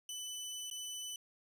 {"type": "tone with dropouts", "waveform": "20% pulse", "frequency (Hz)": 2996, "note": "F#7", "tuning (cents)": 21, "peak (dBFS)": -36, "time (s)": [0.09, 1.16], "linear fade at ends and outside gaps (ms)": 2, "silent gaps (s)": [0.701, 0.711], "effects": []}